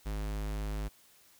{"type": "tone", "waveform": "square", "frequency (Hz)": 51.91, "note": "G#1", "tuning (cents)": 0, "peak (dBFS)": -34, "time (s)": [0.05, 0.89], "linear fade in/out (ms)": 20, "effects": ["white hiss -62 dBFS RMS until 1.39 s"]}